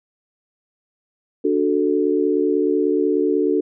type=chord; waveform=sine; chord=D major; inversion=none; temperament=equal; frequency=293.7 / 370 / 440 Hz; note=D4 / F#4 / A4; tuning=0 / 0 / 0 cents; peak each=-20 dBFS; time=1.44-3.61 s; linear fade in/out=10 ms; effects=none